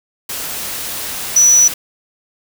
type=tone in noise; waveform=sine; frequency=5920 Hz; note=F#8; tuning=in tune; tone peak=-6 dBFS; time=1.36-1.68 s; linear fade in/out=5 ms; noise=white; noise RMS=-24 dBFS; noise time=0.29-1.74 s; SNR=+15 dB; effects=none